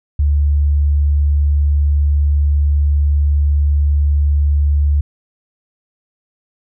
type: tone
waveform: sine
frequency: 72.6 Hz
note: D2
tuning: 19 cents flat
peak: -10 dBFS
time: 0.19-5.01 s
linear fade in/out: 5 ms
effects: none